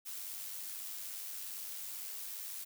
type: noise with amplitude modulation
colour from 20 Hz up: blue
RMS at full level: -42 dBFS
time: 0.05-2.65 s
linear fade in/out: 20 ms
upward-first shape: sine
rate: 97.6 Hz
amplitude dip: 35%
effects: none